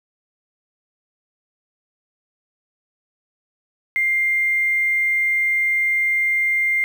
sine tone with quantisation, 2100 Hz, C7, 6 cents sharp, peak -16 dBFS, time 3.96-6.84 s, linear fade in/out 0 ms, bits 7, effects none

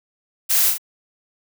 blue noise with echo, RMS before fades -18 dBFS, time 0.49-0.71 s, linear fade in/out 20 ms, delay 36 ms, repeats 2, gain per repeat -4 dB, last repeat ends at 0.782 s, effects none

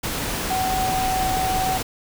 sine tone in noise, 753 Hz, F#5, 30 cents sharp, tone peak -21 dBFS, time 0.5-1.78 s, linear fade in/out 10 ms, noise pink, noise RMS -26 dBFS, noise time 0.03-1.83 s, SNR +2 dB, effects none

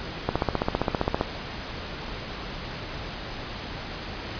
click train, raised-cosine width 1 ms, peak -8 dBFS, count 15, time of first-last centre 0.29-1.211 s, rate 15.2 Hz, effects pink hiss -35 dBFS RMS until 4.39 s + resampled to 11025 Hz

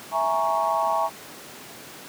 sine chord, A# half-diminished seventh, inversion second, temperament equal, 659.3 / 830.6 / 932.3 / 1108.7 Hz, E5 / G#5 / A#5 / C#6, 0 / 0 / 0 / 0 cents, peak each -26 dBFS, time 0.11-1.1 s, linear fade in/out 50 ms, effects pink hiss -41 dBFS RMS until 2.08 s + high-pass 200 Hz 12 dB/octave

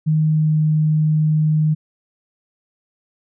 sine tone with pitch glide, 155.56 to 154.49 Hz, D#3 to D#3, 0 to -12 cents, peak -13 dBFS, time 0.06-1.75 s, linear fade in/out 20 ms, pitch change -12 cents, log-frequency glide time 0.28-0.57 s, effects none

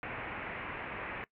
white low-pass noise, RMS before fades -41 dBFS, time 0.03-1.24 s, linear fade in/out 0 ms, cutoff 2500 Hz, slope 48 dB/octave, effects noise-tail reverb RT60 0.1 s tail -20 dB re dry

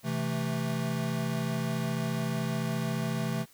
square chord, A minor, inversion first, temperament equal, 130.81 / 164.81 / 220 Hz, C3 / E3 / A3, 0 / 0 / 0 cents, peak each -34 dBFS, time 0.03-3.46 s, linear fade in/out 50 ms, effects white hiss -59 dBFS RMS until 3.53 s

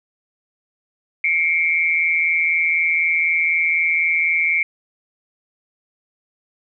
sine tone pair together, 2156 / 2320 Hz, C#7 / D7, -49 / -22 cents, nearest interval minor second, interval 127 cents, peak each -18 dBFS, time 1.24-4.63 s, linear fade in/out 2 ms, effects none

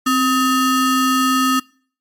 square ring-modulated tone, 763 Hz, G5, 47 cents flat, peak -11 dBFS, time 0.06-1.6 s, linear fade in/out 10 ms, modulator 501 Hz, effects noise-tail reverb RT60 0.5 s tail -25 dB re dry + MP3 64 kbps

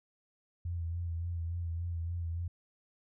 sine tone with vibrato, 84.9 Hz, F2, 48 cents flat, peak -33 dBFS, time 0.65-2.48 s, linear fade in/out 5 ms, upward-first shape sine, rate 3.5 Hz, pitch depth 40 cents each way, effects none

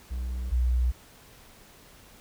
triangle / sine tone pair in turn, 61.9 / 61.47 Hz, B1 / B1, +5 / -7 cents, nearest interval unison, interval 12 cents, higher first, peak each -27 / -21 dBFS, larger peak second, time 0.1-0.51 / 0.51-0.92 s, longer neither, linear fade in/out 20 ms, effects pink hiss -53 dBFS RMS until 2.2 s

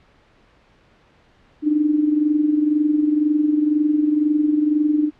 sine tone with amplitude modulation, 300.7 Hz, D4, 41 cents sharp, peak -12 dBFS, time 1.62-5.11 s, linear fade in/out 50 ms, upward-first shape sine, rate 22 Hz, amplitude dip 60%, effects pink hiss -55 dBFS RMS until 5.19 s + low-pass 3000 Hz 12 dB/octave

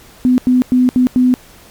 sine tone bursts at uneven times, 251.7 Hz, B3, 33 cents sharp, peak -7 dBFS, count 5, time 0.25-0.38 / 0.47-0.62 / 0.72-0.89 / 0.96-1.07 / 1.16-1.34 s, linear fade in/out 0 ms, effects pink hiss -42 dBFS RMS until 1.7 s + MP3 96 kbps

